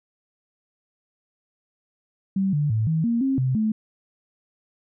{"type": "tone with pitch steps", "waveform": "sine", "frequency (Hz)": [193.1, 147.4, 109.9, 160.1, 233.4, 268.2, 129.8, 217.4], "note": ["G3", "D3", "A2", "D#3", "A#3", "C4", "C3", "A3"], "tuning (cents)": [-26, 7, -2, 50, 2, 43, -13, -21], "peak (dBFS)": -19, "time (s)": [2.36, 3.72], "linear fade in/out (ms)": 5, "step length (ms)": 170, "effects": []}